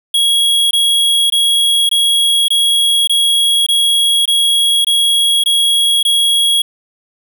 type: tone bursts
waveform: square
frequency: 3313 Hz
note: G#7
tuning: 5 cents flat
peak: -10 dBFS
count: 11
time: 0.14-6.62 s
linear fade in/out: 5 ms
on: 570 ms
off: 21 ms
effects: none